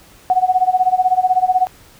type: tone with tremolo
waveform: sine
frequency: 740 Hz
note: F#5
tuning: in tune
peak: -8 dBFS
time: 0.3-1.67 s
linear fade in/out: 0 ms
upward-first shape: sine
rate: 16 Hz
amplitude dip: 90%
effects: pink hiss -46 dBFS RMS until 1.99 s